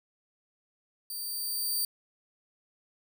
10% pulse tone with level ramp, 4643 Hz, D8, 21 cents flat, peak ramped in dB -29 to -20 dBFS, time 1.1-1.85 s, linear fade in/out 2 ms, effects none

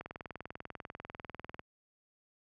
click train, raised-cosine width 0.5 ms, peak -27 dBFS, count 33, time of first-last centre 0.01-1.594 s, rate 20.2 Hz, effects high-pass 60 Hz 12 dB/octave

